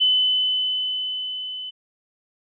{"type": "tone with level ramp", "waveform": "sine", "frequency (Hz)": 3019, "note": "F#7", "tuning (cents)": 34, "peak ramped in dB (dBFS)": [-14, -30], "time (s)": [0, 1.71], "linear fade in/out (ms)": 20, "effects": []}